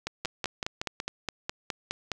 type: two click trains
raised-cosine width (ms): 0.2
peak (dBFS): -14 / -13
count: 6 / 10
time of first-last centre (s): 0.07-1.001 / 0.25-2.117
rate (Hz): 5.37 / 4.82
effects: none